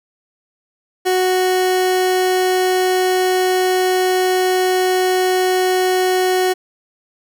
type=tone; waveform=30% pulse; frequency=369.4 Hz; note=F#4; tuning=3 cents flat; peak=-11 dBFS; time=1.05-6.54 s; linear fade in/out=20 ms; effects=none